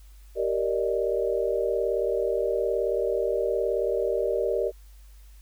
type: chord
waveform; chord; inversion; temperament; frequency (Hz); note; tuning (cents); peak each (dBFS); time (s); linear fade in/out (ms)
sine; Eb major seventh; first; just; 388.9 / 466.7 / 583.4 / 622.3; G4 / Bb4 / D5 / Eb5; -14 / +2 / -12 / 0; -28 / -27 / -29 / -31; 0.35-4.72; 50
effects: added 50 Hz sine -46 dBFS peak until 5.41 s + white hiss -61 dBFS RMS until 5.41 s